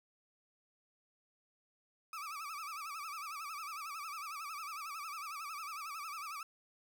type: tone with vibrato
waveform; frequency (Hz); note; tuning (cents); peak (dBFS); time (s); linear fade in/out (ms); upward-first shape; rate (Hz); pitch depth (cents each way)
35% pulse; 1227; D#6; -25; -40; 2.13-6.43; 2; sine; 11; 140
effects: none